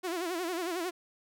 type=tone with vibrato; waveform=sawtooth; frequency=349.2 Hz; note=F4; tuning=in tune; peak=-28 dBFS; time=0.03-0.91 s; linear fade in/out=20 ms; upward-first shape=sine; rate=11 Hz; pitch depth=120 cents each way; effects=none